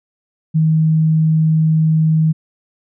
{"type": "tone", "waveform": "sine", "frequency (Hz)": 158.3, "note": "D#3", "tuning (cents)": 30, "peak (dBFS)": -10, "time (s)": [0.54, 2.33], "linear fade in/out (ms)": 20, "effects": []}